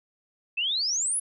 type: exponential sweep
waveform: sine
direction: up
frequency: 2574 to 10840 Hz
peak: -24 dBFS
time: 0.57-1.2 s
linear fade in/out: 10 ms
effects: none